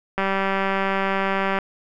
click train, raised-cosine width 0.5 ms, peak -8 dBFS, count 274, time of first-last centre 0.18-1.587 s, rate 194 Hz, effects none

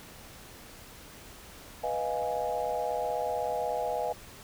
sine chord, F half-diminished seventh, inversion second, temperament equal, 493.9 / 622.3 / 698.5 / 830.6 Hz, Cb5 / Eb5 / F5 / Ab5, 0 / 0 / 0 / 0 cents, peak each -34 dBFS, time 1.83-4.13 s, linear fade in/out 10 ms, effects pink hiss -49 dBFS RMS until 4.43 s

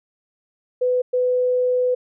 sine tone bursts at uneven times, 500 Hz, B4, 21 cents sharp, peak -16 dBFS, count 2, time 0.81-1.02 / 1.13-1.95 s, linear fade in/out 10 ms, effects none

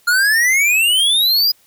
square exponential sweep, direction up, 1400 to 4978 Hz, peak -12 dBFS, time 0.07-1.52 s, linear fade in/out 10 ms, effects white hiss -54 dBFS RMS until 1.66 s

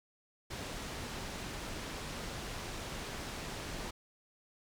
pink low-pass noise, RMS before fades -42 dBFS, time 0.5-3.91 s, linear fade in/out 10 ms, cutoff 7500 Hz, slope 12 dB/octave, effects none

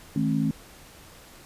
sine tone cluster, 157.7 / 215.6 / 269 Hz, D#3 / A3 / C4, +24 / -35 / +48 cents, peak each -26 dBFS, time 0.16-0.51 s, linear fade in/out 2 ms, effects pink hiss -49 dBFS RMS until 1.45 s + resampled to 32000 Hz

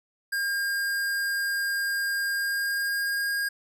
square tone with pitch glide, 1611 to 1625 Hz, G6 to G#6, +47 to -38 cents, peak -26 dBFS, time 0.32-3.49 s, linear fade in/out 10 ms, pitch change +15 cents, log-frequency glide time 2.32-3.33 s, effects none

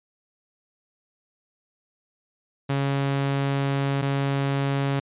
sawtooth tone pair in turn, 138.59 / 138.59 Hz, C#3 / C#3, 0 / 0 cents, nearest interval unison, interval 0 cents, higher neither, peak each -18 dBFS, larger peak neither, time 2.69-4.02 / 4.02-5 s, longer first, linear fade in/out 10 ms, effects resampled to 8000 Hz

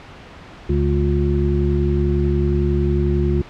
harmonic tone, 71 Hz, C#2, 42 cents sharp, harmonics 1 / 2 / 3 / 5, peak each -18 / -21 / -24 / -21 dBFS, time 0.69-3.42 s, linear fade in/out 5 ms, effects pink hiss -39 dBFS RMS until 3.49 s + low-pass 3000 Hz 12 dB/octave

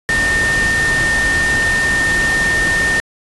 sine tone in noise, 1818 Hz, A#6, 44 cents flat, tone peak -13 dBFS, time 0.09-3 s, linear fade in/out 0 ms, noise pink, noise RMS -21 dBFS, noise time 0.09-3 s, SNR +5 dB, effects resampled to 24000 Hz

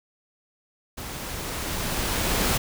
pink noise with level ramp, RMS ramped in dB -36 to -22 dBFS, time 0.97-2.58 s, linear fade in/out 10 ms, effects none

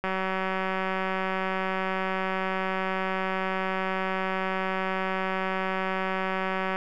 click train, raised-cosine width 0.5 ms, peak -14 dBFS, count 1271, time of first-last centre 0.04-6.76 s, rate 189 Hz, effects none

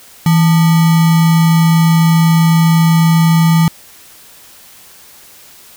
sine tone with sample-and-hold, 163.9 Hz, E3, 10 cents flat, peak -6 dBFS, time 0.26-3.68 s, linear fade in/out 2 ms, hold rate 1050 Hz, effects white hiss -40 dBFS RMS until 5.76 s

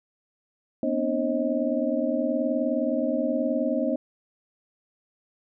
sine tone cluster, 240 / 259 / 299.3 / 538 / 628 Hz, B3 / C4 / D4 / C5 / D#5, -49 / -17 / +33 / +48 / +16 cents, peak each -29 dBFS, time 0.83-3.96 s, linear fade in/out 2 ms, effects none

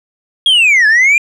sine linear two-way sweep, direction down then up, 3322 to 1677 to 2435 Hz, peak -3 dBFS, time 0.46-1.18 s, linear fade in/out 2 ms, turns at 0.87 s, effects tanh soft clip ceiling -5 dBFS

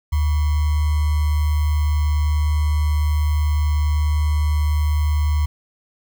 sine tone with sample-and-hold, 75.3 Hz, D2, 44 cents sharp, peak -15 dBFS, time 0.12-5.46 s, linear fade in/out 10 ms, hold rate 1050 Hz, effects none

